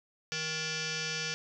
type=tone with frequency modulation; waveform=sine; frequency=1419 Hz; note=F6; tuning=27 cents sharp; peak=-32 dBFS; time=0.32-1.34 s; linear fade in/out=0 ms; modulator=630 Hz; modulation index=7.3; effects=none